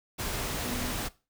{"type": "tone in noise", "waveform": "sine", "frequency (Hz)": 246.9, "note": "B3", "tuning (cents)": 0, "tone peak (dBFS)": -35, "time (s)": [0.64, 0.93], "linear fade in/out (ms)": 20, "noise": "pink", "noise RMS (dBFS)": -33, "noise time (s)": [0.18, 1.09], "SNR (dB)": -5, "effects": ["noise-tail reverb RT60 0.3 s tail -19 dB re dry"]}